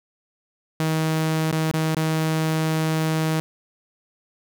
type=tone with dropouts; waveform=sawtooth; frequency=158.6 Hz; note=D#3; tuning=33 cents sharp; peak=-16 dBFS; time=0.8-3.4 s; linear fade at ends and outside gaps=0 ms; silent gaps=1.514-1.527 / 1.714-1.738 / 1.948-1.968 s; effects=none